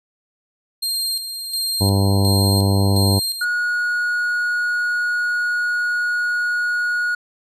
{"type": "tone with tremolo", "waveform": "sawtooth", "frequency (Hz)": 4194, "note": "C8", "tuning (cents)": 3, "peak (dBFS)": -17, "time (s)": [0.82, 3.45], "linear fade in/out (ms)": 10, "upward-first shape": "square", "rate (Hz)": 1.4, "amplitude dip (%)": 55}
{"type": "harmonic tone", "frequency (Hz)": 98.6, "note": "G2", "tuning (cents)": 11, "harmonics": [1, 2, 3, 4, 5, 6, 7, 8, 9, 10], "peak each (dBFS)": [-15, -21, -25, -27, -29, -31, -32, -33, -34, -35], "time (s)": [1.8, 3.2], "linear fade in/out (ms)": 20}
{"type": "tone", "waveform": "triangle", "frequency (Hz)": 1449, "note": "F#6", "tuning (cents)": -37, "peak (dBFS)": -16, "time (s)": [3.41, 7.15], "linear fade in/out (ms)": 5}
{"effects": ["resampled to 32000 Hz"]}